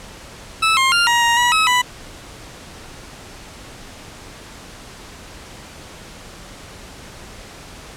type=tone with pitch steps; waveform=20% pulse; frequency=1310 / 1063 / 1398 / 947 / 939 / 968 / 1286 / 990 Hz; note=E6 / C6 / F6 / A#5 / A#5 / B5 / E6 / B5; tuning=-11 / +27 / +1 / +27 / +12 / -35 / -43 / +4 cents; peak=-8 dBFS; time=0.62-1.82 s; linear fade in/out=10 ms; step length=150 ms; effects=pink hiss -38 dBFS RMS until 7.96 s + low-pass 9000 Hz 12 dB/octave